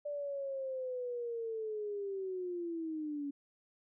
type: linear sweep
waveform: sine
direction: down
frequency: 587.3 to 279.8 Hz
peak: -36 dBFS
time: 0.05-3.31 s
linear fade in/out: 10 ms
effects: none